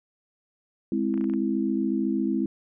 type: chord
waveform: sine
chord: Ab augmented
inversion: none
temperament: equal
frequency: 207.7 / 261.6 / 329.6 Hz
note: Ab3 / C4 / E4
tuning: 0 / 0 / 0 cents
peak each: -27 dBFS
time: 0.92-2.46 s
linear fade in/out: 2 ms
type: clicks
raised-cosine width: 0.5 ms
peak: -30 dBFS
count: 6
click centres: 1.141 / 1.177 / 1.211 / 1.242 / 1.298 / 1.337 s
effects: none